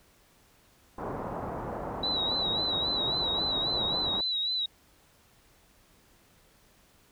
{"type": "low-pass noise", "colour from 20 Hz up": "white", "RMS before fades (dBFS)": -36, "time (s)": [0.98, 4.21], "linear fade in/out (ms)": 5, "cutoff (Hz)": 1000, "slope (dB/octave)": 24}
{"type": "tone with vibrato", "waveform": "sine", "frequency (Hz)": 3909, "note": "B7", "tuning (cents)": -19, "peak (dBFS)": -27, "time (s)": [2.03, 4.66], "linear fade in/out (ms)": 5, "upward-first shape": "sine", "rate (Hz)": 3.7, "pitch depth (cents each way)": 60}
{"effects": ["pink hiss -62 dBFS RMS until 7.11 s"]}